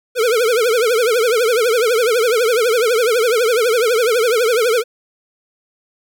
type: tone with vibrato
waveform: square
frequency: 466.2 Hz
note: A#4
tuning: in tune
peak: -13 dBFS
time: 0.15-4.84 s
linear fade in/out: 50 ms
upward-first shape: triangle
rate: 12 Hz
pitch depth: 180 cents each way
effects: none